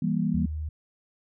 sine chord, E diminished, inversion none, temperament just, 164.81 / 197.78 / 237.3 Hz, E3 / G3 / Bb3, 0 / +16 / +31 cents, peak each -27 / -27 / -28 dBFS, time 0.02-0.46 s, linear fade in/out 5 ms
sine tone, 77 Hz, D#2, 17 cents flat, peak -29 dBFS, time 0.34-0.69 s, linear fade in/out 5 ms
effects none

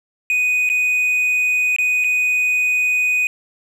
triangle tone with dropouts, 2489 Hz, D#7, in tune, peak -13 dBFS, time 0.3-3.27 s, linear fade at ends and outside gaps 1 ms, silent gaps 0.691-0.699 / 1.763-1.785 / 2.04-2.044 s, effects none

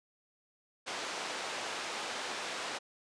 pink band-pass noise, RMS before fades -39 dBFS, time 0.86-2.79 s, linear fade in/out 20 ms, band 500 to 6100 Hz, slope 12 dB/octave, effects resampled to 22050 Hz

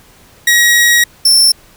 sawtooth tone pair in turn, 1901 / 5377 Hz, A#6 / E8, +33 / +33 cents, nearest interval octave + tritone, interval 1800 cents, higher second, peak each -3 dBFS, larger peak neither, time 0.47-1.04 / 1.25-1.52 s, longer first, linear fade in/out 5 ms, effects pink hiss -44 dBFS RMS until 1.76 s

